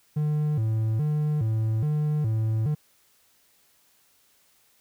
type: tone with vibrato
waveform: triangle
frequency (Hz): 129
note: C3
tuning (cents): -24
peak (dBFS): -20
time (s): 0.16-2.75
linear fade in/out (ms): 10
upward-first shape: square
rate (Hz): 1.2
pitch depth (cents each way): 270
effects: white hiss -63 dBFS RMS until 4.8 s